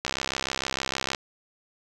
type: click train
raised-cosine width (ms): 0.2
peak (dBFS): -9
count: 74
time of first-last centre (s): 0.05-1.148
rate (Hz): 66.5
effects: none